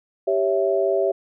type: chord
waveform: sine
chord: C# diminished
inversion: second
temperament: equal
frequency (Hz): 392 / 554.4 / 659.3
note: G4 / C#5 / E5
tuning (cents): 0 / 0 / 0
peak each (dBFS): -21 / -23 / -22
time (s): 0.27-1.12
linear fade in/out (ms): 10
effects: none